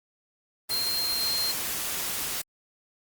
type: tone in noise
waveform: sine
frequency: 4186 Hz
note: C8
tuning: in tune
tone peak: -26 dBFS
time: 0.7-1.52 s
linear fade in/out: 10 ms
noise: white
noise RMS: -31 dBFS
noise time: 0.69-2.42 s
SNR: +2 dB
effects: Opus 32 kbps